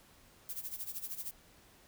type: noise with tremolo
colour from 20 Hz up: violet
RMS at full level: -39 dBFS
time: 0.49-1.31 s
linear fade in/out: 0 ms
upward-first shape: sine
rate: 13 Hz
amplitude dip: 80%
effects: pink hiss -62 dBFS RMS until 1.87 s